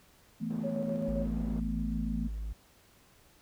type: chord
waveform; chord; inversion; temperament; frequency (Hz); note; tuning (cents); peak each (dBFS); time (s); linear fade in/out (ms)
sine; E suspended fourth; none; equal; 164.81 / 220 / 246.9; E3 / A3 / B3; 0 / 0 / 0; -38 / -34 / -38; 0.4-2.29; 20
type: band-pass noise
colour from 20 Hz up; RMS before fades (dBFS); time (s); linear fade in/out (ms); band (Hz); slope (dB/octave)
white; -47; 0.5-1.6; 5; 120 to 390; 12
type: tone with tremolo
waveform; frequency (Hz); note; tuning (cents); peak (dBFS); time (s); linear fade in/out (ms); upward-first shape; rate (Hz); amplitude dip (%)
sine; 554; C#5; -1; -33; 0.63-1.26; 20; square; 7.6; 40
type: tone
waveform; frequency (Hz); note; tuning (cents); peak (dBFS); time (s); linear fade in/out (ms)
triangle; 53.3; G#1; +46; -32; 1.08-2.53; 5
effects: pink hiss -62 dBFS RMS until 3.41 s